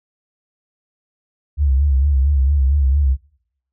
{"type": "tone with vibrato", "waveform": "sine", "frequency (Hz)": 69.3, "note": "C#2", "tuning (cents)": 0, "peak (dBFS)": -12, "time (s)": [1.57, 3.17], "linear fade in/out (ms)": 50, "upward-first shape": "sine", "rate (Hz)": 4.4, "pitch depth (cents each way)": 100, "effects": ["noise-tail reverb RT60 0.7 s tail -21 dB re dry"]}